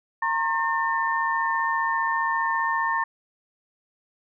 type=tone cluster; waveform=sine; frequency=922 / 1077 / 1801 Hz; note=A#5 / C6 / A6; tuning=-19 / +50 / +40 cents; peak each=-26 dBFS; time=0.22-3.04 s; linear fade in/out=5 ms; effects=none